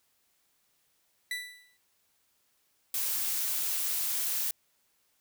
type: tone with exponential decay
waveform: 30% pulse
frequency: 1975.5 Hz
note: B6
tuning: in tune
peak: -27 dBFS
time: 1.31-1.77 s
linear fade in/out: 2 ms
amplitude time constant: 100 ms
type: noise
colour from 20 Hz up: blue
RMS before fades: -31 dBFS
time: 2.94-4.51 s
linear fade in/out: 2 ms
effects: white hiss -72 dBFS RMS until 5.2 s